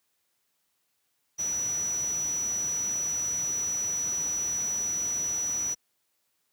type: tone in noise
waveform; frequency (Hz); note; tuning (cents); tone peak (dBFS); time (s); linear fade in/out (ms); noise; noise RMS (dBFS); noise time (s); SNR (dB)
sine; 5890; F#8; -9; -27; 1.38-5.75; 20; pink; -43; 1.38-5.75; +13
effects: white hiss -75 dBFS RMS until 6.52 s + high-pass 80 Hz 12 dB/octave